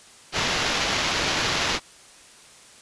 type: noise with sample-and-hold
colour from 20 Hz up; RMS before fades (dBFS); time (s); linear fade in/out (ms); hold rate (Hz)
white; -24; 0.32-1.8; 50; 8820
effects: white hiss -49 dBFS RMS until 2.81 s + resampled to 22050 Hz